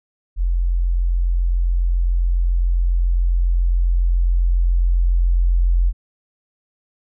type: tone with level ramp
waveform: sine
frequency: 43.65 Hz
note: F1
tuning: in tune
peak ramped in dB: -15 to -12 dBFS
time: 0.36-5.93 s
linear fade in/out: 50 ms
effects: none